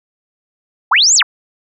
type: linear two-way sweep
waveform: sine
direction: up then down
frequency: 686 to 7870 to 686 Hz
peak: -7 dBFS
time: 0.91-1.23 s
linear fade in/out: 10 ms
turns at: 1.15 s
effects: none